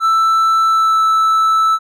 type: tone with pitch glide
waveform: triangle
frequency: 1325 to 1314.3 Hz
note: E6 to E6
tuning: +9 to -6 cents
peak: -8 dBFS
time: 0-1.79 s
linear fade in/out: 50 ms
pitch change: -15 cents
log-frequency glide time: 0.65-1.01 s
effects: none